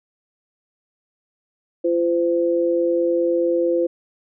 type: tone pair together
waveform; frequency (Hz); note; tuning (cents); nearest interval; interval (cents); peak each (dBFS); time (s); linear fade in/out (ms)
sine; 342.4 / 513; F4 / C5; -34 / -34; perfect fifth; 700; -19; 1.84-3.87; 10
effects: none